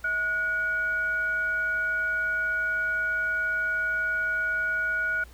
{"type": "tone with frequency modulation", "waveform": "sine", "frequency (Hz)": 1455, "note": "F#6", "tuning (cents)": -29, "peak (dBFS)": -24, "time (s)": [0.04, 5.24], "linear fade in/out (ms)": 5, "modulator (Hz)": 813, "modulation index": 0.29, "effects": ["added 60 Hz sine -48 dBFS peak until 5.33 s", "pink hiss -55 dBFS RMS until 5.33 s"]}